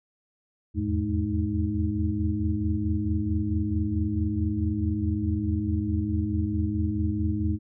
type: tone cluster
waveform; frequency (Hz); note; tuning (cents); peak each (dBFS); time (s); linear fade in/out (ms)
sine; 80.5 / 85.1 / 104.9 / 212.4 / 312.2; E2 / F2 / G#2 / G#3 / D#4; -41 / -44 / +18 / +39 / +6; -30; 0.74-7.59; 50
effects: none